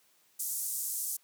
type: band-pass noise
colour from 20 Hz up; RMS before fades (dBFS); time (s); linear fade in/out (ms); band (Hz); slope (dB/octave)
white; -35; 0.39-1.17; 10; 6900 to 14000; 24
effects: white hiss -67 dBFS RMS until 1.23 s + high-pass 150 Hz 12 dB/octave